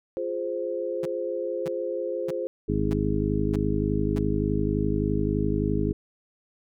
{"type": "chord", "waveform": "sine", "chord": "F minor", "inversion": "none", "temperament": "equal", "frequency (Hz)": [349.2, 415.3, 523.3], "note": ["F4", "Ab4", "C5"], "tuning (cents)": [0, 0, 0], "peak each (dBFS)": [-32, -33, -29], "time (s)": [0.17, 2.47], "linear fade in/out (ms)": 0}
{"type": "tone bursts", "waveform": "sawtooth", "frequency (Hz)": 164.81, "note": "E3", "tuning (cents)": 0, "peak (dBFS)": -28, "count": 6, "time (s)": [1.03, 4.186], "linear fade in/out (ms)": 5, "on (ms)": 26, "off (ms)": 600}
{"type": "harmonic tone", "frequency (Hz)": 51.7, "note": "G#1", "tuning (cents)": -7, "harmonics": [1, 2, 3, 4, 5, 6, 8], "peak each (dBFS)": [-30, -30, -30, -30, -30, -30, -30], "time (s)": [2.68, 5.93], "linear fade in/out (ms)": 10}
{"effects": []}